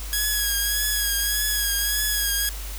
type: tone with vibrato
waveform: 5% pulse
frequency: 1661.2 Hz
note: G#6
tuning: in tune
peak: -11 dBFS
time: 0.13-2.49 s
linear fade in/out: 0 ms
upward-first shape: triangle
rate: 1.7 Hz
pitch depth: 43 cents each way
effects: added 50 Hz sine -31 dBFS peak until 2.78 s + white hiss -38 dBFS RMS until 2.78 s